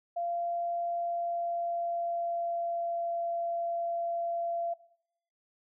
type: tone with pitch glide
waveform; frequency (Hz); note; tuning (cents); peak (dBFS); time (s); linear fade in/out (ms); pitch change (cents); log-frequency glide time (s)
sine; 689 to 682.7; F5 to F5; -24 to -40; -30; 0.16-4.74; 10; -16; 0.9-3.17
effects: noise-tail reverb RT60 0.7 s tail -18 dB re dry